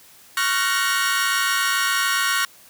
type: chord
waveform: sawtooth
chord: Gb major seventh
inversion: second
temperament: equal with one note detuned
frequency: 1108.7 / 1396.9 / 1504.1 / 1864.7 Hz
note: Db6 / F6 / Gb6 / Bb6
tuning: 0 / 0 / +28 / 0 cents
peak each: -21 dBFS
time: 0.37-2.45 s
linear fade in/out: 2 ms
effects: white hiss -49 dBFS RMS until 2.69 s + high-pass 60 Hz 12 dB/octave